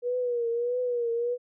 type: tone with vibrato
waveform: sine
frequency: 481.4 Hz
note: B4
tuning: 44 cents flat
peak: -25 dBFS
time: 0.02-1.38 s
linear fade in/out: 50 ms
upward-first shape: triangle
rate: 1.6 Hz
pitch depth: 75 cents each way
effects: none